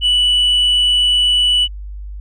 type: tone with amplitude modulation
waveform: sine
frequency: 2960 Hz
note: F#7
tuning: in tune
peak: -7 dBFS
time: 0.01-1.68 s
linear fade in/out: 50 ms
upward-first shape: sine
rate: 128 Hz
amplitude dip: 25%
effects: tanh soft clip ceiling -9 dBFS + added 50 Hz sine -26 dBFS peak until 2.2 s